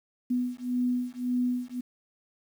sine beating tone pair, 246.9 / 248.7 Hz, B3 / B3, 0 / +12 cents, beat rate 1.8 Hz, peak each -29 dBFS, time 0.3-1.81 s, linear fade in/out 10 ms, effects 9-bit

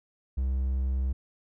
triangle tone, 65.41 Hz, C2, in tune, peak -23 dBFS, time 0.37-1.13 s, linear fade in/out 10 ms, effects none

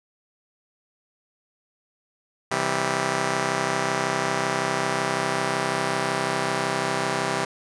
5% pulse chord, C major, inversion none, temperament just, 130.81 / 163.52 / 196.22 Hz, C3 / E3 / G3, 0 / -14 / +2 cents, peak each -17 dBFS, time 2.51-7.45 s, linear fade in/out 5 ms, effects resampled to 22050 Hz

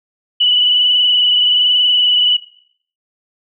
sine tone with frequency modulation, 2965 Hz, F#7, 3 cents sharp, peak -9 dBFS, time 0.4-2.37 s, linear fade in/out 10 ms, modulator 21.2 Hz, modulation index 2.6, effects noise-tail reverb RT60 0.6 s tail -19 dB re dry

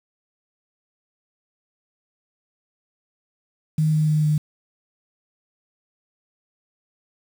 sine tone with pitch steps, 155.5 / 154.25 / 153.01 / 151.77 Hz, D#3 / D#3 / D#3 / D#3, -1 / -15 / -29 / -43 cents, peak -16 dBFS, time 3.78-4.38 s, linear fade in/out 5 ms, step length 150 ms, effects 7-bit

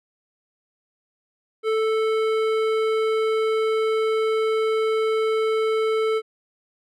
sine tone with hard clipping, 440 Hz, A4, in tune, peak -21 dBFS, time 1.63-6.22 s, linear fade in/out 50 ms, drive 13 dB, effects none

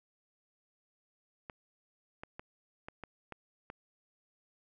clicks, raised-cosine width 0.5 ms, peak -28 dBFS, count 7, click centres 1.498 / 2.235 / 2.395 / 2.885 / 3.037 / 3.323 / 3.701 s, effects none

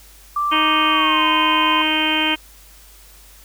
sine tone with pitch glide, 1174.7 to 1022.6 Hz, D6 to C6, 0 to -40 cents, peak -17 dBFS, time 0.36-1.82 s, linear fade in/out 5 ms, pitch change -240 cents, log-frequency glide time 0.89-1.26 s
harmonic tone, 311.1 Hz, D#4, in tune, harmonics 1 / 2 / 3 / 4 / 5 / 6 / 7 / 8 / 9 / 10, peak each -23 / -31 / -25 / -31 / -27 / -31 / -26 / -23 / -26 / -21 dBFS, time 0.51-2.36 s, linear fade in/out 20 ms
effects added 50 Hz sine -46 dBFS peak until 3.44 s + white hiss -47 dBFS RMS until 3.44 s

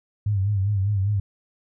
sine tone with vibrato, 100 Hz, G2, 35 cents sharp, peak -19 dBFS, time 0.26-1.2 s, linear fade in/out 5 ms, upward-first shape sine, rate 5 Hz, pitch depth 89 cents each way, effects none

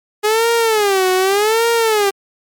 sawtooth tone with vibrato, 415.3 Hz, G#4, in tune, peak -8 dBFS, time 0.23-2.11 s, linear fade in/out 20 ms, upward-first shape sine, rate 0.85 Hz, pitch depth 200 cents each way, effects MP3 96 kbps

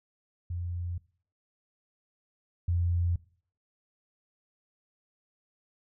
sine tone pair in turn, 87.31 / 86.66 Hz, F2 / F2, 0 / -13 cents, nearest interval unison, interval 13 cents, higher first, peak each -31 / -24 dBFS, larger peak second, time 0.5-0.98 / 2.68-3.16 s, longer neither, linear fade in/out 5 ms, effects noise-tail reverb RT60 0.5 s tail -21 dB re dry

